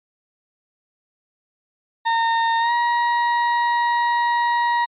35% pulse tone with pitch glide, 916 to 951 Hz, A#5 to A#5, -31 to +34 cents, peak -15 dBFS, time 2.05-4.86 s, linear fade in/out 20 ms, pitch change +65 cents, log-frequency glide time 2.59-2.72 s, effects resampled to 8000 Hz

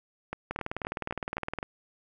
two click trains, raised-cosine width 0.5 ms, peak -18 / -17 dBFS, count 6 / 22, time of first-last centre 0.33-1.629 / 0.51-1.587 s, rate 3.85 / 19.5 Hz, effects none

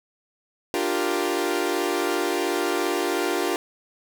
sawtooth chord, G minor seventh, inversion second, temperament equal, 293.7 / 349.2 / 392 / 466.2 Hz, D4 / F4 / G4 / Bb4, 0 / 0 / 0 / 0 cents, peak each -26 / -22 / -24 / -26 dBFS, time 0.74-3.56 s, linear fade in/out 0 ms, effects none

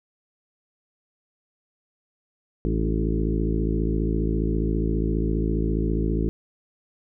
harmonic tone with a mistuned harmonic, 54.8 Hz, A1, 6 cents flat, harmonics 1 / 2 / 3 / 4 / 5 / 6 / 7 / 8, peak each -24 / -32 / -28 / -31 / -32 / -30 / -32 / -35 dBFS, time 2.65-6.29 s, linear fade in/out 0 ms, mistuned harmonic 5, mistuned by +42 cents, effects none

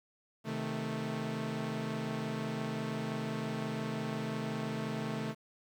sawtooth chord, A diminished, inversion first, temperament equal with one note detuned, 130.81 / 156.56 / 220 Hz, C3 / Eb3 / A3, 0 / +11 / 0 cents, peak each -37 / -36 / -33 dBFS, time 0.44-5.35 s, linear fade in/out 50 ms, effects low-pass 5000 Hz 12 dB/octave + 10-bit

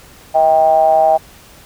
triangle ring-modulated tone, 75.8 Hz, D#2, 45 cents flat, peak -3 dBFS, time 0.34-1.18 s, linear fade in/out 20 ms, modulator 713 Hz, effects pink hiss -42 dBFS RMS until 1.65 s

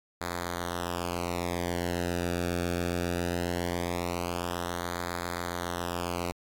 sawtooth tone with flanger, 87.31 Hz, F2, in tune, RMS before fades -32 dBFS, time 0.21-6.32 s, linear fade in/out 0 ms, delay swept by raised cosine 0.35 to 0.99 ms, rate 0.2 Hz, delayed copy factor -0.9, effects AAC 64 kbps

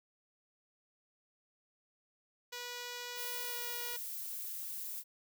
5% pulse tone with pitch glide, 487.3 to 481.1 Hz, B4 to B4, -23 to -45 cents, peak -30 dBFS, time 2.52-3.97 s, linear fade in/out 10 ms, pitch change -22 cents, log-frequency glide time 3.41-3.64 s
violet noise, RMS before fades -42 dBFS, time 3.15-5.04 s, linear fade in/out 50 ms
effects none

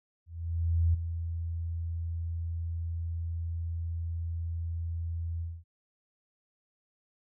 sine tone with ADSR envelope, 83.6 Hz, E2, 25 cents sharp, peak -21 dBFS, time 0.26-5.64 s, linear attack 680 ms, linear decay 10 ms, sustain -10 dB, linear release 230 ms, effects none

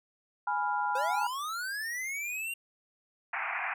sine chord, F diminished, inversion first, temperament equal, 830.6 / 987.8 / 1396.9 Hz, Ab5 / Cb6 / F6, 0 / 0 / 0 cents, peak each -31 / -32 / -34 dBFS, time 0.47-1.27 s, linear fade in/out 5 ms
square linear sweep, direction up, 493.9 to 2795 Hz, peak -34 dBFS, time 0.95-2.54 s, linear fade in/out 5 ms
white band-pass noise, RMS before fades -34 dBFS, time 3.33-3.74 s, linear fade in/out 5 ms, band 680 to 2500 Hz, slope 96 dB/octave
effects none

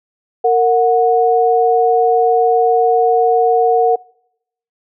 sine tone pair together, 460.5 / 733 Hz, A#4 / F#5, -21 / -16 cents, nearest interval minor sixth, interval 805 cents, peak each -12 dBFS, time 0.44-3.96 s, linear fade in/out 10 ms, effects noise-tail reverb RT60 0.8 s tail -26 dB re dry

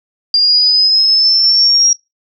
sine linear sweep, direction up, 4779 to 5650 Hz, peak -7 dBFS, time 0.34-1.93 s, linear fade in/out 2 ms, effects noise-tail reverb RT60 0.2 s tail -20 dB re dry

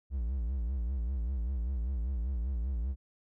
triangle tone with vibrato, 61.74 Hz, B1, in tune, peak -28 dBFS, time 0.1-2.96 s, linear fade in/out 50 ms, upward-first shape sine, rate 5.1 Hz, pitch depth 180 cents each way, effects none

